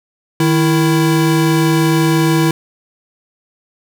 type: tone pair together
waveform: square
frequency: 155.74 / 330 Hz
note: D#3 / E4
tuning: +2 / +2 cents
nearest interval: octave + minor second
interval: 1300 cents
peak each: -14 dBFS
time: 0.4-2.51 s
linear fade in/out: 2 ms
effects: none